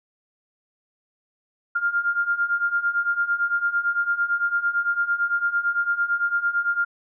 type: beating tone pair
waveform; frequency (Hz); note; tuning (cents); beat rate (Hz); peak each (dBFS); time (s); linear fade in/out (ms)
sine; 1396.9 / 1405.8; F6 / F6; 0 / +11; 8.9; -25 / -22; 1.75-6.85; 10
effects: none